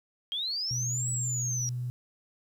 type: linear two-way sweep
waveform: sine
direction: up then down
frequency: 3177 to 7902 to 5650 Hz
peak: -29 dBFS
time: 0.32-1.69 s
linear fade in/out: 0 ms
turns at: 1.1 s
type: tone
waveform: sine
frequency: 123.47 Hz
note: B2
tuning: in tune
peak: -30 dBFS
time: 0.71-1.9 s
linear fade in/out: 0 ms
effects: tanh soft clip ceiling -22 dBFS + 10-bit